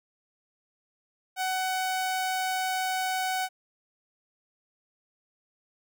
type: tone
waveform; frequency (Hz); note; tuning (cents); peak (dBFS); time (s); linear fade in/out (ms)
sawtooth; 749; F#5; +21; -23; 1.36-3.49; 50
effects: none